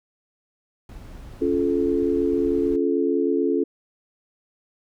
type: noise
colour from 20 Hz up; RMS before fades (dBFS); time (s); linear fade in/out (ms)
brown; -39; 0.89-2.76; 2
type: chord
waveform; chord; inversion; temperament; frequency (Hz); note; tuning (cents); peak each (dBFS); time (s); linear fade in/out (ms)
sine; Db augmented; none; just; 277.2 / 346.5 / 433.1; Db4 / F4 / A4; 0 / -14 / -27; -23; 1.41-3.64; 10
effects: none